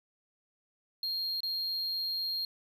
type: tone with dropouts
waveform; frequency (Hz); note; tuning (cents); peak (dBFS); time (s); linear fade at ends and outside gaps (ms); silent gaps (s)
triangle; 4228; C8; +17; -30; 1.03-2.45; 2; 1.405-1.432
effects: none